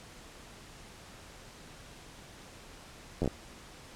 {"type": "slowing click train", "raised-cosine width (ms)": 2, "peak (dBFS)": -17, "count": 5, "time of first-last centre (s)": [3.22, 3.277], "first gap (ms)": 11, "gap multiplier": 1.17, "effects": ["pink hiss -51 dBFS RMS until 3.95 s", "low-pass 9000 Hz 12 dB/octave"]}